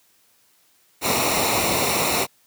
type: noise with comb filter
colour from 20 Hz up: pink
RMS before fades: -21 dBFS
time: 1.01-2.27 s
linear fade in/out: 50 ms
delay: 0.62 ms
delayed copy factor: -0.7
effects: white hiss -60 dBFS RMS until 2.46 s + high-pass 80 Hz 12 dB/octave